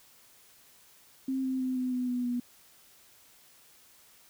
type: tone with pitch steps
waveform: sine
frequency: 264.6 / 261 / 257.4 / 253.8 / 250.3 / 246.9 / 243.5 Hz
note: C4 / C4 / C4 / B3 / B3 / B3 / B3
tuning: +20 / -4 / -28 / +47 / +23 / 0 / -24 cents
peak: -28 dBFS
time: 1.28-2.4 s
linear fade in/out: 5 ms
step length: 160 ms
effects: white hiss -59 dBFS RMS until 4.29 s